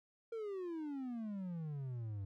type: exponential sweep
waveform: triangle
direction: down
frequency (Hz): 466.2 to 95.6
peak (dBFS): -38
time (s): 0.32-2.25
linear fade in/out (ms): 5
effects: none